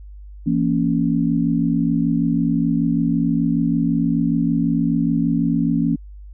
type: chord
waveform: sine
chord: A# diminished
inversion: second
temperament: just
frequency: 167.82 / 233.1 / 279.7 Hz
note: E3 / A#3 / C#4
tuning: +31 / 0 / +16 cents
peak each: -20 dBFS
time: 0.46-5.96 s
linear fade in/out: 10 ms
effects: added 50 Hz sine -35 dBFS peak until 6.33 s